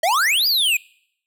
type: exponential two-way sweep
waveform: square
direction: up then down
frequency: 614 to 4978 to 2403 Hz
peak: -16 dBFS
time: 0.03-0.77 s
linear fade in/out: 5 ms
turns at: 0.47 s
effects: noise-tail reverb RT60 0.7 s tail -26 dB re dry